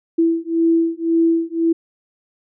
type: beating tone pair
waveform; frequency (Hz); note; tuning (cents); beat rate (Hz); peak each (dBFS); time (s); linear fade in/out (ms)
sine; 330 / 331.9; E4 / E4; +2 / +12; 1.9; -17; 0.18-1.73; 10
effects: none